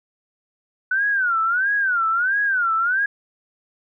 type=tone with vibrato; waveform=sine; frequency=1480 Hz; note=F#6; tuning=in tune; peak=-17 dBFS; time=0.91-3.06 s; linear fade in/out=5 ms; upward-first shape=sine; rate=1.5 Hz; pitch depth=200 cents each way; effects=none